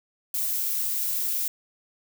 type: noise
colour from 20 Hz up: violet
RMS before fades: -27 dBFS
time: 0.34-1.48 s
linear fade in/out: 2 ms
effects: none